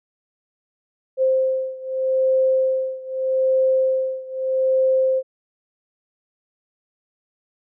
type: beating tone pair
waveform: sine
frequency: 523.3 / 524.11 Hz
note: C5 / C5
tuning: 0 / +3 cents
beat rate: 0.81 Hz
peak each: -19 / -21 dBFS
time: 1.17-5.23 s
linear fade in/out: 50 ms
effects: none